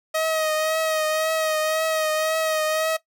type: tone with vibrato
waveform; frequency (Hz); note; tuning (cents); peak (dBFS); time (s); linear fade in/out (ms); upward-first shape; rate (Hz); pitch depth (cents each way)
sawtooth; 630; D#5; +21; -17; 0.14-2.97; 10; triangle; 1.9; 34
effects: noise-tail reverb RT60 0.1 s tail -17 dB re dry